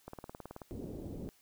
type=click train; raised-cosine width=1 ms; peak=-30 dBFS; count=11; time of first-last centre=0.08-0.618 s; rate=18.6 Hz
type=low-pass noise; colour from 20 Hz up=white; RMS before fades=-43 dBFS; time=0.71-1.29 s; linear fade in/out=0 ms; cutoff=410 Hz; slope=24 dB/octave
effects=white hiss -67 dBFS RMS until 1.41 s